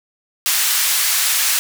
white band-pass noise, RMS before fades -17 dBFS, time 0.46-1.59 s, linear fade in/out 0 ms, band 1300 to 15000 Hz, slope 12 dB/octave, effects none

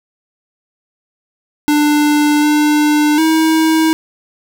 square tone with pitch steps, 296.6 / 300 / 319.3 Hz, D4 / D4 / D#4, +17 / +37 / +45 cents, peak -10 dBFS, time 1.68-3.93 s, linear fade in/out 0 ms, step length 750 ms, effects none

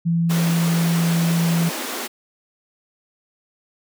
sine tone, 168 Hz, E3, 33 cents sharp, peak -16 dBFS, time 0.05-1.7 s, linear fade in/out 20 ms
pink high-pass noise, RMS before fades -28 dBFS, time 0.29-2.08 s, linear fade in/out 20 ms, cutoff 220 Hz, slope 96 dB/octave
effects none

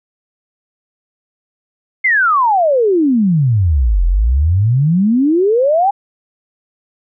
sine exponential two-way sweep, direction down then up, 2152 to 41.06 to 827 Hz, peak -9 dBFS, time 2.04-5.91 s, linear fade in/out 10 ms, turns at 4.05 s, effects none

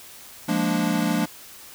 square chord, Bb dominant seventh, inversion second, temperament equal, 174.61 / 207.7 / 233.1 / 293.7 Hz, F3 / Ab3 / Bb3 / D4, 0 / 0 / 0 / 0 cents, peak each -27 dBFS, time 0.48-1.26 s, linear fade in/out 10 ms, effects white hiss -44 dBFS RMS until 1.74 s

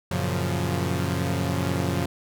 sawtooth chord, Gb major seventh, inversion none, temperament equal with one note detuned, 92.5 / 116.14 / 138.59 / 174.61 Hz, Gb2 / Bb2 / Db3 / F3, 0 / -6 / 0 / 0 cents, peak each -24 / -28 / -25 / -25 dBFS, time 0.11-2.06 s, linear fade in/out 5 ms, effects none

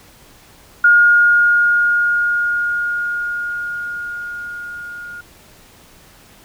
sine tone with level ramp, 1426 Hz, F6, 36 cents sharp, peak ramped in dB -6 to -29 dBFS, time 0.84-5.21 s, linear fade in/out 5 ms, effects pink hiss -46 dBFS RMS until 6.44 s

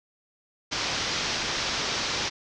white low-pass noise, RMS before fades -29 dBFS, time 0.71-2.3 s, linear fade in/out 20 ms, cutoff 6000 Hz, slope 48 dB/octave, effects none

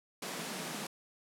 pink high-pass noise, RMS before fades -40 dBFS, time 0.22-0.87 s, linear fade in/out 5 ms, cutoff 150 Hz, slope 96 dB/octave, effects low-pass 12000 Hz 12 dB/octave

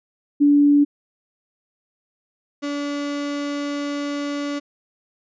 sine / 35% pulse tone pair in turn, 288.8 / 287.5 Hz, D4 / D4, -29 / -37 cents, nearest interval unison, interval 8 cents, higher first, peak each -11 / -22 dBFS, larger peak first, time 0.4-0.85 / 2.62-4.6 s, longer second, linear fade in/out 20 ms, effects resampled to 16000 Hz

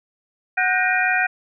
sine tone cluster, 742 / 1463 / 1569 / 1869 / 2424 Hz, F#5 / F#6 / G6 / A#6 / D#7, +5 / -20 / +1 / +4 / -46 cents, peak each -23 dBFS, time 0.57-1.27 s, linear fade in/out 10 ms, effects none

